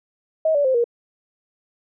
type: tone with pitch steps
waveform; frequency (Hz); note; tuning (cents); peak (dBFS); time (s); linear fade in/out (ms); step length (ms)
sine; 635 / 575.6 / 521.8 / 473; D#5 / D5 / C5 / A#4; +35 / -35 / -5 / +25; -15; 0.45-0.842; 5; 98
effects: none